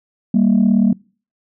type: tone pair together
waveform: sine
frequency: 196.85 / 234.1 Hz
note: G3 / A#3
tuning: +8 / +8 cents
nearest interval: minor third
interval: 300 cents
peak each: -12 dBFS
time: 0.34-0.93 s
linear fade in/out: 5 ms
effects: noise-tail reverb RT60 0.4 s tail -25 dB re dry + tanh soft clip ceiling -6 dBFS